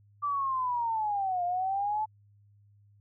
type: linear two-way sweep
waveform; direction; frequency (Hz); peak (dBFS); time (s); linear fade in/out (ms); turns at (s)
sine; down then up; 1174.7 to 698.5 to 873; -27; 0.22-2.06; 20; 1.44
effects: added 102 Hz sine -58 dBFS peak until 3 s